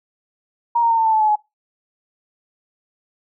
sine tone with pitch steps, 942 / 927.4 / 913.1 / 898.9 / 885 / 871.3 / 857.9 / 844.6 Hz, A#5 / A#5 / A#5 / A5 / A5 / A5 / A5 / G#5, +18 / -9 / -36 / +37 / +10 / -17 / -44 / +29 cents, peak -13 dBFS, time 0.75-1.358 s, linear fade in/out 10 ms, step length 76 ms, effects noise-tail reverb RT60 0.2 s tail -21 dB re dry

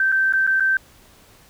sine tone with dropouts, 1556 Hz, G6, 13 cents flat, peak -15 dBFS, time 0-0.77 s, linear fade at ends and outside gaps 2 ms, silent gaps 0.119-0.123 / 0.325-0.335 / 0.467-0.474 / 0.599-0.605 s, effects pink hiss -51 dBFS RMS until 1.49 s

